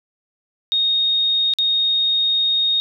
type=tone with dropouts; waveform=sine; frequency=3718 Hz; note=A#7; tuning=5 cents flat; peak=-15 dBFS; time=0.72-2.8 s; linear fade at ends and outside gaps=0 ms; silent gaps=1.537-1.586 s; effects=none